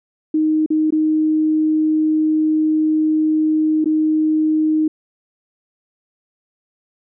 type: tone with dropouts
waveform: sine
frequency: 311.1 Hz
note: D#4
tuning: in tune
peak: -13 dBFS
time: 0.34-4.88 s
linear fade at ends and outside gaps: 5 ms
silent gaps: 0.662-0.703 / 0.906-0.923 / 3.844-3.857 s
effects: none